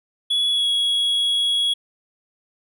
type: tone with pitch glide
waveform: triangle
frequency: 3385 to 3335 Hz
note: G#7 to G#7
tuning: +32 to +7 cents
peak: -16 dBFS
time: 0.3-1.74 s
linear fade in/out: 10 ms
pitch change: -25 cents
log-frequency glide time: 0.51-0.67 s
effects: none